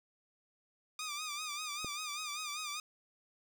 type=tone with vibrato; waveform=10% pulse; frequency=1209 Hz; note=D6; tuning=50 cents sharp; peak=-30 dBFS; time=0.99-2.8 s; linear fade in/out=2 ms; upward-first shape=sine; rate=5.1 Hz; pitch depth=75 cents each way
type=click; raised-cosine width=2 ms; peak=-29 dBFS; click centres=1.846 s
effects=none